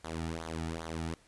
sawtooth tone with flanger, 81.6 Hz, E2, 17 cents flat, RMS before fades -38 dBFS, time 0.04-1.14 s, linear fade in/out 0 ms, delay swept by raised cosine 0.37 to 1.97 ms, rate 2.5 Hz, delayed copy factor -0.85, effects pink hiss -63 dBFS RMS until 1.27 s + resampled to 24000 Hz

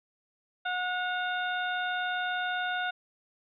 harmonic tone with a mistuned harmonic, 727 Hz, F#5, 31 cents flat, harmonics 1 / 2 / 3 / 4 / 5, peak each -33 / -31 / -45 / -42 / -40 dBFS, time 0.65-2.91 s, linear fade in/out 10 ms, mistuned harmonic 4, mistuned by -71 cents, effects none

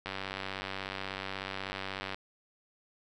click train, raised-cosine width 0.3 ms, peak -20 dBFS, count 202, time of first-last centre 0.06-2.145 s, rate 96.4 Hz, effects none

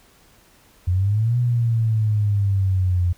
sine exponential two-way sweep, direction up then down, 87.2 to 123.1 to 87.2 Hz, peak -16 dBFS, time 0.87-3.13 s, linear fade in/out 10 ms, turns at 1.38 s, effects pink hiss -54 dBFS RMS until 3.17 s

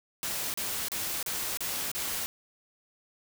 white noise bursts, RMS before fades -33 dBFS, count 6, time 0.23-2.26 s, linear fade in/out 0 ms, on 310 ms, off 34 ms, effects none

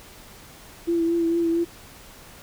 sine tone with vibrato, 335.7 Hz, E4, 32 cents sharp, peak -19 dBFS, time 0.87-1.65 s, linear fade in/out 20 ms, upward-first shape triangle, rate 4.4 Hz, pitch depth 31 cents each way, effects pink hiss -46 dBFS RMS until 2.42 s

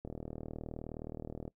click train, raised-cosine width 2 ms, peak -28 dBFS, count 57, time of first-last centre 0.05-1.479 s, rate 39.2 Hz, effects noise-tail reverb RT60 0.1 s tail -22 dB re dry

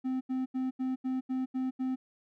triangle tone bursts, 259.1 Hz, C4, 17 cents flat, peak -27 dBFS, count 8, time 0.04-1.96 s, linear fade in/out 20 ms, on 170 ms, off 80 ms, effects none

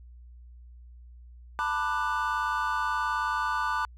triangle chord, B minor seventh, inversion third, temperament just, 889 / 987.8 / 1185.3 / 1481.6 Hz, A5 / B5 / D6 / F#6, +18 / 0 / +16 / +2 cents, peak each -31 / -30 / -29 / -30 dBFS, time 1.59-3.85 s, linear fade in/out 0 ms, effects added 60 Hz sine -46 dBFS peak until 3.97 s

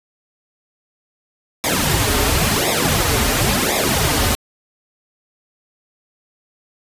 pink noise with flanger, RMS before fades -17 dBFS, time 1.64-4.35 s, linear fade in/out 0 ms, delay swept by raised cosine 0.67 to 6.17 ms, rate 0.95 Hz, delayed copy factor -0.95, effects resampled to 32000 Hz

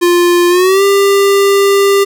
square tone with pitch glide, 350 to 397.4 Hz, F4 to G4, +4 to +24 cents, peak -7 dBFS, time 0.01-2.05 s, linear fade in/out 20 ms, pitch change +220 cents, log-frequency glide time 0.49-0.83 s, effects none

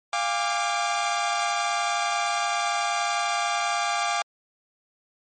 sawtooth chord, D diminished, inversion first, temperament equal with one note detuned, 698.5 / 809.3 / 1174.7 Hz, F5 / Ab5 / D6, 0 / -45 / 0 cents, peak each -24 dBFS, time 0.13-4.22 s, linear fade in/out 2 ms, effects MP3 32 kbps

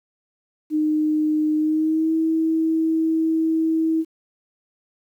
sine tone with pitch glide, 306.9 to 321.8 Hz, D#4 to E4, -24 to -42 cents, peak -17 dBFS, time 0.7-4.05 s, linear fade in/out 50 ms, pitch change +82 cents, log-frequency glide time 1.57-2.13 s, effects 9-bit

